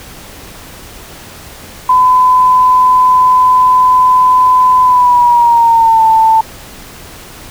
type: tone with pitch glide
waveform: sine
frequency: 1010 to 889.5 Hz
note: B5 to A5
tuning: +39 to +19 cents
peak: -4 dBFS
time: 1.89-6.41 s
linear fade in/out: 5 ms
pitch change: -220 cents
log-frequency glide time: 4.83-6.04 s
effects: pink hiss -32 dBFS RMS until 7.5 s